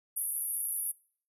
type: band-pass noise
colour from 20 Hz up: white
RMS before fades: -34 dBFS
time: 0.16-0.92 s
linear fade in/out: 10 ms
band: 10000 to 12000 Hz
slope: 96 dB/octave
effects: noise-tail reverb RT60 0.5 s tail -23 dB re dry